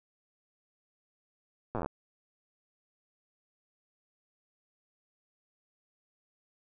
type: slowing click train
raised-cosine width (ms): 1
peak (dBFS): -20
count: 11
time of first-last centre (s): 1.75-1.861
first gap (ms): 8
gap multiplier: 1.07
effects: none